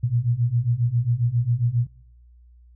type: beating tone pair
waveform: sine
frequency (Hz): 115.7 / 123.1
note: A#2 / B2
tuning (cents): -13 / -5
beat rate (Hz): 7.4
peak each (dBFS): -23 / -21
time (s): 0.03-1.87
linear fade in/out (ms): 10
effects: noise-tail reverb RT60 0.8 s tail -24 dB re dry + added 60 Hz sine -48 dBFS peak until 2.75 s